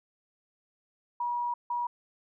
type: tone bursts at uneven times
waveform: sine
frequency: 962 Hz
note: B5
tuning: 46 cents flat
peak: -28 dBFS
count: 2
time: 1.2-1.54 / 1.7-1.87 s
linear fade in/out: 5 ms
effects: none